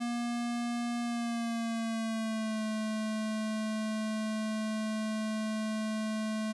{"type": "tone with pitch glide", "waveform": "square", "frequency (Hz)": [238.1, 217.1], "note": ["A#3", "A3"], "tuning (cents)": [37, -23], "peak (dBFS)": -32, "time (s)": [0, 6.53], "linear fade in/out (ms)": 20, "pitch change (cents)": -160, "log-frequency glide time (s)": [1.01, 2.63], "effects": ["resampled to 24000 Hz"]}